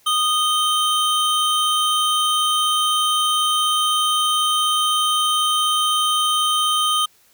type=tone pair together; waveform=square; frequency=1235 / 3112 Hz; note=D#6 / G7; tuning=-13 / -13 cents; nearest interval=octave + major third; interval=1600 cents; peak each=-20 dBFS; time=0.06-7.06 s; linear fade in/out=10 ms; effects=white hiss -56 dBFS RMS until 7.33 s

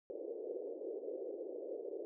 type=band-pass noise; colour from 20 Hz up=pink; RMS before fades=-44 dBFS; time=0.1-2.05 s; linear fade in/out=0 ms; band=370 to 520 Hz; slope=48 dB/octave; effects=none

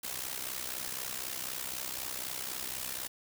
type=noise with amplitude modulation; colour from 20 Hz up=white; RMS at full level=-35 dBFS; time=0.03-3.08 s; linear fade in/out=10 ms; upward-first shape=sine; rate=64 Hz; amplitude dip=75%; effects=none

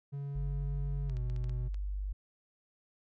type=tone with pitch glide; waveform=triangle; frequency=140.7 to 123.2 Hz; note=C#3 to B2; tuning=+26 to -4 cents; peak=-34 dBFS; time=0.12-1.69 s; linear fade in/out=20 ms; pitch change=-230 cents; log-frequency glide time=1.07-1.16 s
type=tone; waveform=sine; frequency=49 Hz; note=G1; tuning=in tune; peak=-33 dBFS; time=0.35-2.13 s; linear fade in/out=10 ms
type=clicks; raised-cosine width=0.2 ms; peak=-37 dBFS; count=7; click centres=1.097 / 1.169 / 1.299 / 1.363 / 1.442 / 1.495 / 1.744 s
effects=none

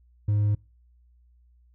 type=tone with hard clipping; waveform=sine; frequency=103.83 Hz; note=G#2; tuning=in tune; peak=-21 dBFS; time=0.28-0.55 s; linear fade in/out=5 ms; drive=2 dB; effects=noise-tail reverb RT60 0.3 s tail -26 dB re dry + added 60 Hz sine -56 dBFS peak until 1.74 s

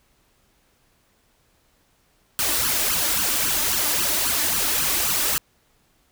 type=noise with flanger; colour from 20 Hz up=white; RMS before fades=-22 dBFS; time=2.39-5.38 s; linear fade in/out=0 ms; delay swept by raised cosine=0.66 to 3.46 ms; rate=3.7 Hz; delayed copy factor=+0.8; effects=pink hiss -63 dBFS RMS until 6.11 s

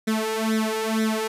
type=tone with flanger; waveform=sawtooth; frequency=220 Hz; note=A3; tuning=in tune; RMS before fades=-24 dBFS; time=0.07-1.28 s; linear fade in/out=10 ms; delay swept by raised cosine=0.52 to 2.42 ms; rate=2.1 Hz; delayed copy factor=+0.85; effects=resampled to 32000 Hz + 9-bit

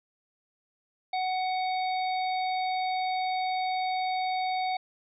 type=harmonic tone; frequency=744 Hz; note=F#5; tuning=9 cents sharp; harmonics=1 / 3 / 5 / 6; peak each=-27 / -37 / -41 / -43 dBFS; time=1.13-4.77 s; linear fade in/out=5 ms; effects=none

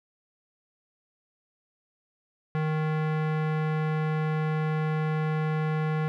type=tone with low-pass filter; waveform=square; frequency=155.56 Hz; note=D#3; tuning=in tune; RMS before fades=-27 dBFS; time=2.55-6.08 s; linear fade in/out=0 ms; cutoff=1900 Hz; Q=1.2; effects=11-bit

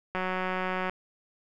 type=click train; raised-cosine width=0.5 ms; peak=-16 dBFS; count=139; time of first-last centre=0.15-0.896 s; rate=185 Hz; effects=none

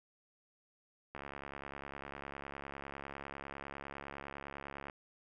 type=click train; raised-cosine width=0.5 ms; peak=-29 dBFS; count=263; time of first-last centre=1.15-4.898 s; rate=69.9 Hz; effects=none

